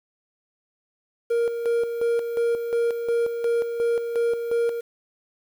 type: tone with tremolo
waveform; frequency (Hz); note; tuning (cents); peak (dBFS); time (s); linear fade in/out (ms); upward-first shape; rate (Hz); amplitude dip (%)
triangle; 468.4; A#4; +8; -17; 1.3-4.81; 10; square; 2.8; 55
effects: 8-bit